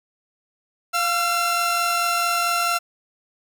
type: tone pair together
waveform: sawtooth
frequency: 699 / 1353.5 Hz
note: F5 / E6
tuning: +1 / +45 cents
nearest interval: major seventh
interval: 1144 cents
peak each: -21 / -17 dBFS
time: 0.93-2.79 s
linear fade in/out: 20 ms
effects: none